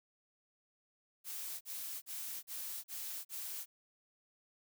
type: noise bursts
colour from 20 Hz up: blue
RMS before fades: -43 dBFS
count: 6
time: 1.24-3.66 s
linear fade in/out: 50 ms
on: 370 ms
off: 40 ms
effects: none